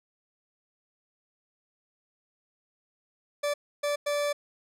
40% pulse tone bursts at uneven times, 582 Hz, D5, 16 cents flat, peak -25 dBFS, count 3, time 3.43-3.54 / 3.83-3.96 / 4.06-4.33 s, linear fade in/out 10 ms, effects low-pass 12000 Hz 12 dB/octave

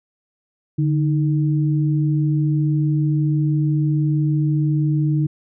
sine tone pair together, 147.7 / 313 Hz, D3 / D#4, +10 / +10 cents, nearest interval octave + minor second, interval 1300 cents, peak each -16 / -23 dBFS, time 0.78-5.27 s, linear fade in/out 10 ms, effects none

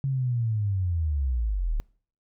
sine linear sweep, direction down, 138.7 to 34.38 Hz, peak -23 dBFS, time 0.04-1.8 s, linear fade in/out 0 ms, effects noise-tail reverb RT60 0.5 s tail -25 dB re dry

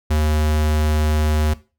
square tone, 76.4 Hz, D#2, 31 cents flat, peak -16 dBFS, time 0.1-1.54 s, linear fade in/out 10 ms, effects noise-tail reverb RT60 0.3 s tail -17 dB re dry

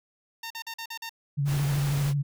10% pulse tone bursts, 913 Hz, A#5, 36 cents flat, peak -26 dBFS, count 6, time 0.43-1.094 s, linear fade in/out 5 ms, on 74 ms, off 44 ms
sine tone with vibrato, 142.2 Hz, C#3, 45 cents sharp, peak -23 dBFS, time 1.37-2.23 s, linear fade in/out 20 ms, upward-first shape sine, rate 13 Hz, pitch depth 44 cents each way
pink noise, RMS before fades -36 dBFS, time 1.45-2.14 s, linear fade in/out 50 ms
effects none

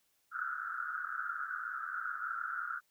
white band-pass noise, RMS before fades -39 dBFS, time 0.31-2.81 s, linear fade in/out 50 ms, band 1300 to 1500 Hz, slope 96 dB/octave, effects white hiss -75 dBFS RMS until 2.9 s

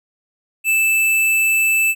square tone, 2637 Hz, E7, in tune, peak -14 dBFS, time 0.64-1.95 s, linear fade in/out 50 ms, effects none

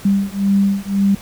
sine beating tone pair, 197 / 198.9 Hz, G3 / G3, +9 / +25 cents, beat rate 1.9 Hz, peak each -16 dBFS, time 0.05-1.15 s, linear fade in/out 5 ms, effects pink hiss -38 dBFS RMS until 1.21 s

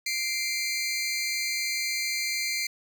20% pulse tone pair together, 2093 / 2349 Hz, C7 / D7, 0 / 0 cents, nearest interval major second, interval 200 cents, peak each -24 / -26 dBFS, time 0.06-2.67 s, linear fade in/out 5 ms, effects none

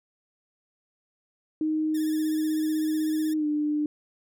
sine tone with pitch glide, 311.1 to 298.9 Hz, D#4 to D4, 0 to +31 cents, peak -23 dBFS, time 1.61-3.86 s, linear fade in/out 2 ms, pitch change -69 cents, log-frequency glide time 3.36-3.46 s
5% pulse tone with vibrato, 1750 Hz, A6, 10 cents flat, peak -31 dBFS, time 1.94-3.34 s, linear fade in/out 10 ms, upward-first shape sine, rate 16 Hz, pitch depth 85 cents each way
effects none

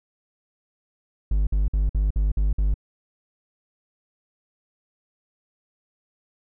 triangle tone bursts, 50.5 Hz, G#1, 48 cents flat, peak -16 dBFS, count 7, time 1.31-2.742 s, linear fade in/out 5 ms, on 160 ms, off 52 ms, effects none

